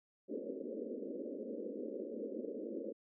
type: band-pass noise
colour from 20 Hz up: white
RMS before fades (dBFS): -43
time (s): 0.28-2.93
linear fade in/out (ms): 20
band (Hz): 210 to 550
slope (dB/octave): 96
effects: none